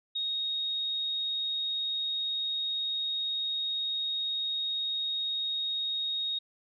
sine tone, 3742 Hz, A#7, 6 cents sharp, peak -29 dBFS, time 0.15-6.39 s, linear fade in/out 10 ms, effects none

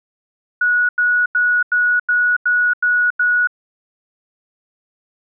sine tone bursts, 1462 Hz, F#6, 21 cents flat, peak -12 dBFS, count 8, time 0.61-3.473 s, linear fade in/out 5 ms, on 280 ms, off 89 ms, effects none

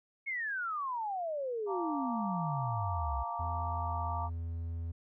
sine exponential sweep, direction down, 2218 to 61.74 Hz, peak -33 dBFS, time 0.26-3.24 s, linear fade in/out 20 ms
sine chord, Bb major seventh, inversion second, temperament just, 699.2 / 874.1 / 932.3 / 1165.4 Hz, F5 / A5 / Bb5 / D6, +2 / -12 / 0 / -14 cents, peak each -40 / -44 / -38 / -40 dBFS, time 1.66-4.3 s, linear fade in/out 50 ms
triangle tone with pitch glide, 84 to 83.52 Hz, E2 to E2, +33 to +23 cents, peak -33 dBFS, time 3.39-4.92 s, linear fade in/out 10 ms, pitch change -10 cents, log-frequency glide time 3.67-4.01 s
effects none

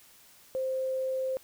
sine tone, 523.3 Hz, C5, in tune, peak -28 dBFS, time 0.55-1.37 s, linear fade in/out 0 ms, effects white hiss -57 dBFS RMS until 1.43 s

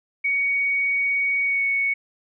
sine tone with pitch glide, 2241 to 2220 Hz, C#7 to C#7, +18 to +2 cents, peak -19 dBFS, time 0.24-1.94 s, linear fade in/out 10 ms, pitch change -16 cents, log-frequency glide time 1.44-1.63 s, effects none

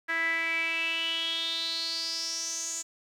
sawtooth tone with band-pass filter sweep, 329.5 Hz, E4, 1 cent flat, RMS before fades -31 dBFS, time 0.08-2.83 s, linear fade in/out 20 ms, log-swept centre 1800 to 7100 Hz, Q 8.5, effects 10-bit

